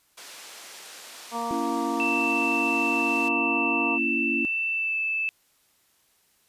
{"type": "band-pass noise", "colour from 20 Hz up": "white", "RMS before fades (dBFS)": -44, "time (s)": [0.17, 3.29], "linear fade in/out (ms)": 10, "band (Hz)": [380, 7500], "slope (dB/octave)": 12}
{"type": "harmonic tone", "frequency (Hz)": 233.1, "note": "A#3", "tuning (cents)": 0, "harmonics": [1, 2, 3, 4, 5], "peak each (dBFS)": [-35, -37, -33, -31, -34], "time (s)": [1.31, 3.99], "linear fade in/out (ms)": 50}
{"type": "chord", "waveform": "sine", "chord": "A# diminished", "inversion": "none", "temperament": "just", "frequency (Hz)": [233.1, 279.7, 335.6], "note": ["A#3", "C#4", "E4"], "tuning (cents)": [0, 16, 31], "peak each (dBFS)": -30, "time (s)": [1.51, 4.45], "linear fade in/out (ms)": 0}
{"type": "tone with pitch glide", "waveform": "sine", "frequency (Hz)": [2664, 2630], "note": ["E7", "E7"], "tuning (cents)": [18, -5], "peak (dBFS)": -24, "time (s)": [2, 5.29], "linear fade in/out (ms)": 0, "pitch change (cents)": -23, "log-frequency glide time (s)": [4.71, 4.97]}
{"effects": ["white hiss -65 dBFS RMS until 6.48 s", "resampled to 32000 Hz"]}